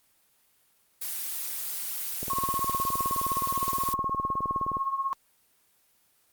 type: noise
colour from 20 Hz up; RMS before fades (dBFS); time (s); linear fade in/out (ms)
blue; -33; 1.01-3.94; 10
type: click train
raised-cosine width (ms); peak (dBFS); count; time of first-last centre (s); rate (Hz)
2; -23; 50; 2.23-4.769; 19.3
type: tone with tremolo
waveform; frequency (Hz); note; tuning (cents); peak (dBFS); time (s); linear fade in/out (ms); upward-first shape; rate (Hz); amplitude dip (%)
sine; 1086; C#6; -36; -23; 2.3-5.13; 0; triangle; 16; 80
effects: white hiss -66 dBFS RMS until 6.32 s + Opus 24 kbps